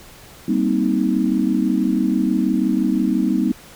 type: chord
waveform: sine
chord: C minor seventh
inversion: second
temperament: just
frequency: 196.22 / 235.5 / 261.6 / 314 Hz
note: G3 / Bb3 / C4 / Eb4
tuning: +2 / +18 / 0 / +16 cents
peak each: -21 dBFS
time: 0.48-3.52 s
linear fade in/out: 5 ms
effects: pink hiss -43 dBFS RMS until 3.75 s